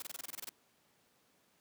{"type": "noise bursts", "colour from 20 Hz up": "white", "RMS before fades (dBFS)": -43, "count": 11, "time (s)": [0, 0.492], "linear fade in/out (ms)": 2, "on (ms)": 22, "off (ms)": 25, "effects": ["pink hiss -71 dBFS RMS until 1.6 s", "high-pass 150 Hz 12 dB/octave"]}